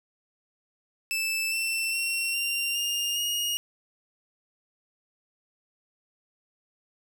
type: tone with pitch steps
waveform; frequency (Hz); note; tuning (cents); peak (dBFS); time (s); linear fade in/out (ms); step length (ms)
sawtooth; 2637 / 2682 / 2727 / 2773 / 2820 / 2867; E7 / E7 / F7 / F7 / F7 / F7; 0 / +29 / -42 / -13 / +16 / +45; -23; 1.11-3.57; 0; 410
effects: none